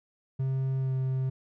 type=tone with pitch glide; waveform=triangle; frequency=132.9 to 131.22 Hz; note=C3 to C3; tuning=+27 to +5 cents; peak=-24 dBFS; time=0.39-1.3 s; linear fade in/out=10 ms; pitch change=-22 cents; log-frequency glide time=0.79-0.93 s; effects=none